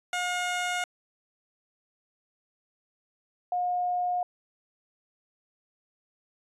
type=tone pair in turn; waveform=15% pulse / sine; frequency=717 / 717 Hz; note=F5 / F5; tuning=+45 / +45 cents; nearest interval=unison; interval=0 cents; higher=neither; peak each=-21 / -25 dBFS; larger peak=first; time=0.13-0.84 / 3.52-4.23 s; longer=neither; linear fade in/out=2 ms; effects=resampled to 24000 Hz